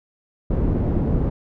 pink low-pass noise, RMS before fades -20 dBFS, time 0.5-1.3 s, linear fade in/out 10 ms, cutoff 360 Hz, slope 12 dB/octave, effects none

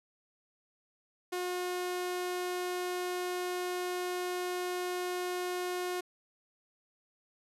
sawtooth tone, 360 Hz, F#4, 47 cents flat, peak -29 dBFS, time 1.32-6.01 s, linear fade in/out 10 ms, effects resampled to 32000 Hz + 10-bit

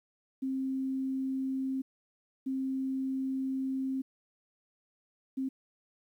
sine tone bursts at uneven times, 265.1 Hz, C4, 23 cents sharp, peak -30 dBFS, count 3, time 0.42-1.82 / 2.46-4.02 / 5.37-5.49 s, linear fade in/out 10 ms, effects 11-bit

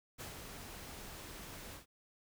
pink noise with ADSR envelope, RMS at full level -45 dBFS, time 0.18-1.86 s, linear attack 27 ms, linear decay 120 ms, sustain -4 dB, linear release 120 ms, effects none

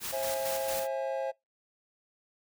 white noise with tremolo, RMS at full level -36 dBFS, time 0-0.88 s, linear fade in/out 50 ms, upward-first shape square, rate 4.4 Hz, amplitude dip 45%
triangle chord, C augmented, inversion none, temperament equal with one note detuned, 535.2 / 659.3 / 830.6 Hz, C5 / E5 / G#5, +39 / 0 / 0 cents, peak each -30 / -34 / -36 dBFS, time 0.12-1.32 s, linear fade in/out 20 ms
effects noise-tail reverb RT60 0.2 s tail -25 dB re dry

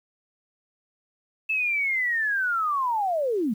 sine linear sweep, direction down, 2637 to 195 Hz, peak -22 dBFS, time 1.49-3.54 s, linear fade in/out 10 ms, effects 9-bit

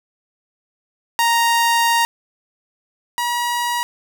sawtooth tone pair in turn, 932.3 / 959.6 Hz, A#5 / A#5, 0 / +50 cents, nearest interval unison, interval 50 cents, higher second, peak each -10 / -15 dBFS, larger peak first, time 1.19-2.05 / 3.18-3.83 s, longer first, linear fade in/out 0 ms, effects 8-bit

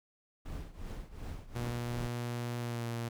brown noise with tremolo, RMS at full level -39 dBFS, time 0.45-2.08 s, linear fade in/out 10 ms, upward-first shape triangle, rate 2.7 Hz, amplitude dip 85%
sawtooth tone with pitch glide, 120.1 to 117.22 Hz, B2 to A#2, -48 to +10 cents, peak -31 dBFS, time 1.55-3.09 s, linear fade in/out 10 ms, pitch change -42 cents, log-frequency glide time 2.59-2.86 s
effects none

